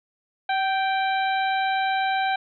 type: harmonic tone with a mistuned harmonic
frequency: 784 Hz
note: G5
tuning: in tune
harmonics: 1 / 2 / 3 / 4 / 5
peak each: -22 / -28 / -32 / -37 / -35 dBFS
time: 0.49-2.36 s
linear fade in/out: 5 ms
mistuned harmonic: 1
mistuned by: -36 cents
effects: none